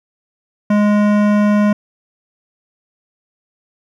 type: tone with hard clipping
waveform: sine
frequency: 207.7 Hz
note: G#3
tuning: in tune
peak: -12 dBFS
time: 0.7-1.73 s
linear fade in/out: 5 ms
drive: 16 dB
effects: none